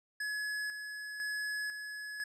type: tone with tremolo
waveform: square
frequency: 1695 Hz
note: G#6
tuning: 35 cents sharp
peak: -35 dBFS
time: 0.2-2.24 s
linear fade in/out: 5 ms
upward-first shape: square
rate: 1 Hz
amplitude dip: 50%
effects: low-pass 10000 Hz 12 dB/octave